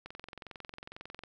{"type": "click train", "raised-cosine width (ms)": 0.3, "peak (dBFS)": -28, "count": 27, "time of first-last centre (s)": [0.06, 1.236], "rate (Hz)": 22.1, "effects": []}